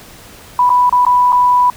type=tone with dropouts; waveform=sine; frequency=987.8 Hz; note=B5; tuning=in tune; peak=-7 dBFS; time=0.59-1.7 s; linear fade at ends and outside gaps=2 ms; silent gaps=0.694-0.701 / 0.895-0.925 / 1.051-1.065 / 1.322-1.327 s; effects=pink hiss -38 dBFS RMS until 1.76 s